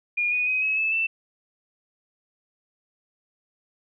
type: tone with pitch steps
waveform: sine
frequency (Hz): 2428 / 2473 / 2519 / 2566 / 2614 / 2663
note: D#7 / D#7 / D#7 / E7 / E7 / E7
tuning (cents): -43 / -11 / +21 / -47 / -15 / +17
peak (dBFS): -21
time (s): 0.17-1.07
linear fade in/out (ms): 10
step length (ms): 150
effects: none